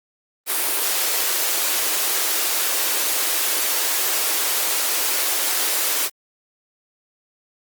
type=high-pass noise; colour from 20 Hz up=white; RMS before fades=-21 dBFS; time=0.46-6.1 s; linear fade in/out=50 ms; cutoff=300 Hz; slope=48 dB/octave; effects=Opus 32 kbps